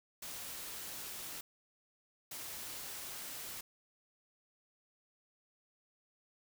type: noise bursts at uneven times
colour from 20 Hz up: white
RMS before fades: -45 dBFS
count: 2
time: 0.22-1.41 / 2.31-3.61 s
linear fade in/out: 5 ms
effects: none